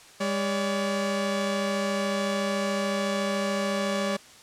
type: tone pair together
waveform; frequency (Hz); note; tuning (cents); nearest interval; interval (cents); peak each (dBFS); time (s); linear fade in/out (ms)
sawtooth; 201.6 / 571; G3 / D5; +49 / -49; octave + tritone; 1802; -24; 0.2-4.17; 10
effects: white hiss -50 dBFS RMS until 4.42 s + low-pass 8000 Hz 12 dB/octave